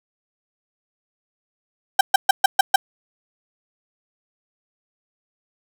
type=tone bursts; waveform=35% pulse; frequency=780 Hz; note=G5; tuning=9 cents flat; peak=-7 dBFS; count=6; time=1.99-2.76 s; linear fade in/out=5 ms; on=20 ms; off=130 ms; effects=none